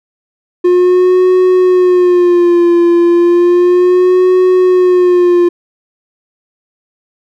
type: tone with vibrato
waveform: triangle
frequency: 355.8 Hz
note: F4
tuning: 32 cents sharp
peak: -3 dBFS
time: 0.64-5.49 s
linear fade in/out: 10 ms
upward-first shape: sine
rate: 0.33 Hz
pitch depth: 59 cents each way
effects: none